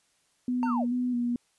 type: tone with vibrato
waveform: sine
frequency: 244.6 Hz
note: B3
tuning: 16 cents flat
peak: -25 dBFS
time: 0.48-1.36 s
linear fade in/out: 2 ms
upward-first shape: square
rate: 2.3 Hz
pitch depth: 28 cents each way
type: tone with exponential decay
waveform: triangle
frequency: 910 Hz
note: A#5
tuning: 42 cents flat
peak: -24 dBFS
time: 0.63-0.87 s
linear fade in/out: 0 ms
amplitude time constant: 52 ms
type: linear sweep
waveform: sine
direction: down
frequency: 1568 to 415.3 Hz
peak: -29 dBFS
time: 0.65-0.86 s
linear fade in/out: 50 ms
effects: white hiss -69 dBFS RMS until 1.58 s + resampled to 24000 Hz